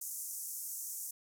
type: band-pass noise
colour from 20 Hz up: white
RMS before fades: -42 dBFS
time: 0.01-1.11 s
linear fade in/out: 5 ms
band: 6000 to 15000 Hz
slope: 48 dB/octave
effects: none